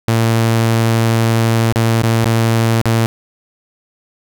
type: tone with dropouts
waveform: sawtooth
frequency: 114 Hz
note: A#2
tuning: 38 cents flat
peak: -7 dBFS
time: 0.08-3.06 s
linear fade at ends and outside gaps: 0 ms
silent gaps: 1.724-1.759 / 2.021-2.034 / 2.243-2.257 / 2.815-2.856 s
effects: none